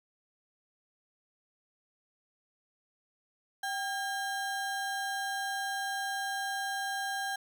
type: ring-modulated tone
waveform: square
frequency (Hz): 1200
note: D6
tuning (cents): +37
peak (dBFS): -30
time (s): 3.63-7.36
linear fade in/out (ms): 5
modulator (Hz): 419
effects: none